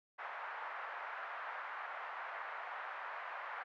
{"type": "band-pass noise", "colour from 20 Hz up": "white", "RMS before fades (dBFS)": -45, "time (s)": [0.18, 3.64], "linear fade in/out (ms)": 20, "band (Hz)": [690, 1700], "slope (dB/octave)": 24, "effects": []}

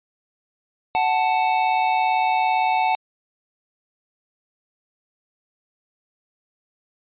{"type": "tone pair together", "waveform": "square", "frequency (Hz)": [742.3, 880], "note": ["F#5", "A5"], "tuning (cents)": [5, 0], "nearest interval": "minor third", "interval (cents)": 295, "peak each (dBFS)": -21, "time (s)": [0.95, 2.95], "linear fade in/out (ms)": 0, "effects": ["resampled to 8000 Hz"]}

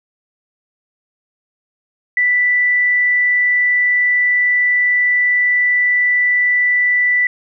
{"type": "tone", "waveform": "sine", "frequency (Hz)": 1975.5, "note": "B6", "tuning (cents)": 0, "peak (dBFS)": -11, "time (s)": [2.17, 7.27], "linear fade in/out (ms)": 2, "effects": []}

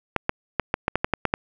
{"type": "clicks", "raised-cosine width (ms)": 0.5, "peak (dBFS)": -5, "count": 10, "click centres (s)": [0.163, 0.294, 0.597, 0.741, 0.881, 0.956, 1.045, 1.137, 1.253, 1.339], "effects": []}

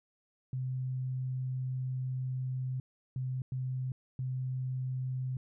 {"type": "tone bursts at uneven times", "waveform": "sine", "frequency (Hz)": 129, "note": "C3", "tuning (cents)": -24, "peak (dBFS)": -32, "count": 4, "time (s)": [[0.53, 2.8], [3.16, 3.42], [3.52, 3.92], [4.19, 5.37]], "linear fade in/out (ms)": 2, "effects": []}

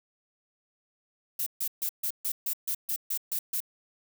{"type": "noise bursts", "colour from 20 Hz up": "violet", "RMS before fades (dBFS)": -30, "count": 11, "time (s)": [1.39, 3.604], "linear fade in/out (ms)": 5, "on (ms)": 74, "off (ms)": 140, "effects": []}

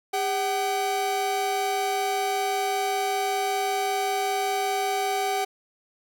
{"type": "tone pair together", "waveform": "45% pulse", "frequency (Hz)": [402.6, 760], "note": ["G4", "F#5"], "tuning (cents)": [46, 46], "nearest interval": "major seventh", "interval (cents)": 1100, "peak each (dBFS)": [-29, -25], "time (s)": [0.13, 5.45], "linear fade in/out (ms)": 10, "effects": []}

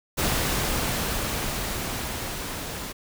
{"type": "noise with level ramp", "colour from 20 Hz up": "pink", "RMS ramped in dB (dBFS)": [-24, -34], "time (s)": [0.17, 2.93], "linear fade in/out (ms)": 20, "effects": []}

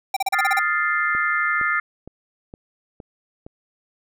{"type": "tone bursts", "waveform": "square", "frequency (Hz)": 780, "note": "G5", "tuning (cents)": -9, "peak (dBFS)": -19, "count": 8, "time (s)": [0.14, 0.593], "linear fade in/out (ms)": 5, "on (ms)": 26, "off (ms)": 35}
{"type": "chord", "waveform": "sine", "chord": "F dominant seventh", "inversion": "third", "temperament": "equal", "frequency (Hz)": [1244.5, 1396.9, 1760, 2093], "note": ["Eb6", "F6", "A6", "C7"], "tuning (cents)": [0, 0, 0, 0], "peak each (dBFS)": [-25, -24, -23, -25], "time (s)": [0.33, 1.8], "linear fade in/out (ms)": 5}
{"type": "click train", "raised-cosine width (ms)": 2, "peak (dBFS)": -24, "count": 6, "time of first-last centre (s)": [1.15, 3.465], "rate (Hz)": 2.16}
{"effects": []}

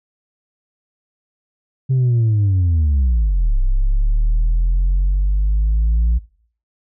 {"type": "linear two-way sweep", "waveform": "sine", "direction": "down then up", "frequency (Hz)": [134.3, 31.45, 57.8], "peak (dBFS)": -10, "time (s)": [1.89, 6.19], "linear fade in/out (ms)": 20, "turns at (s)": 3.59, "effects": ["noise-tail reverb RT60 0.5 s tail -20 dB re dry", "tanh soft clip ceiling -11 dBFS"]}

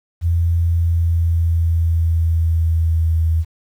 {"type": "tone with pitch glide", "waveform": "sine", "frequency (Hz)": [84.5, 81.15], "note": ["E2", "E2"], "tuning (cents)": [43, -27], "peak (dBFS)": -13, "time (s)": [0.21, 3.45], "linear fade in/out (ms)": 50, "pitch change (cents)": -70, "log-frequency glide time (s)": [0.58, 3.25], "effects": ["8-bit"]}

